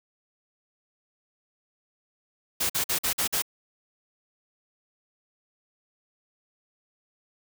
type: noise bursts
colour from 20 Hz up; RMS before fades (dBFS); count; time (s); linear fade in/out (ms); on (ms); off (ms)
white; -26; 6; 2.6-3.422; 10; 97; 48
effects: none